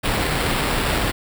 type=noise with sample-and-hold; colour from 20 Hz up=pink; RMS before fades=-21 dBFS; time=0.03-1.12 s; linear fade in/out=20 ms; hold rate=6300 Hz; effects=none